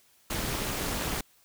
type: noise with amplitude modulation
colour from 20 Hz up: pink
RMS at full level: -28 dBFS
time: 0.3-1.21 s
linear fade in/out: 5 ms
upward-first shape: sine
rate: 253 Hz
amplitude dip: 85%
effects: white hiss -63 dBFS RMS until 1.44 s